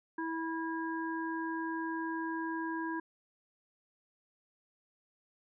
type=harmonic tone; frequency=326.2 Hz; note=E4; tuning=18 cents flat; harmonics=1 / 3 / 5; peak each=-36 / -39 / -41 dBFS; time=0.18-3 s; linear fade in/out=5 ms; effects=none